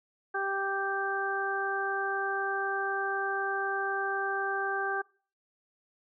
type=harmonic tone; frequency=392 Hz; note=G4; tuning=in tune; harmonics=1 / 2 / 3 / 4; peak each=-35 / -34 / -37 / -32 dBFS; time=0.34-5.02 s; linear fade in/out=10 ms; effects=noise-tail reverb RT60 0.4 s tail -23 dB re dry